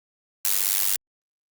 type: noise with amplitude modulation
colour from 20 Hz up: blue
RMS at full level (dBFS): -18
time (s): 0.45-0.96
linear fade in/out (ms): 0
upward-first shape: sine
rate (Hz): 97.2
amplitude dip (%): 100
effects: Opus 48 kbps